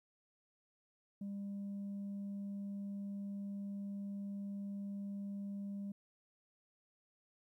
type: tone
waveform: sine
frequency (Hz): 200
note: G3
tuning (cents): +35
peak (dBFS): -38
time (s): 1.21-5.92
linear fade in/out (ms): 5
effects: tanh soft clip ceiling -39 dBFS + 13-bit